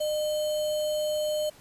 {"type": "tone with sample-and-hold", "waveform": "sine", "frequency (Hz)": 607, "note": "D#5", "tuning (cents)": -43, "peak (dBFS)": -25, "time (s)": [0, 1.5], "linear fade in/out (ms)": 10, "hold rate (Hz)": 3675, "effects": ["pink hiss -54 dBFS RMS until 1.6 s", "resampled to 32000 Hz"]}